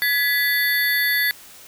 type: tone cluster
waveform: sine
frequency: 1687 / 1983 / 3528 / 4458 / 11420 Hz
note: G#6 / B6 / A7 / C#8 / F9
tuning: +27 / +7 / +4 / +9 / +37 cents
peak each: -22 / -21 / -29 / -27 / -24 dBFS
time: 0.02-1.31 s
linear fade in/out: 0 ms
effects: white hiss -44 dBFS RMS until 1.67 s